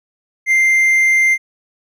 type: tone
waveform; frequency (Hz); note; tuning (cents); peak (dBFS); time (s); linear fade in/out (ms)
triangle; 2093; C7; 0; -8; 0.46-1.38; 50
effects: none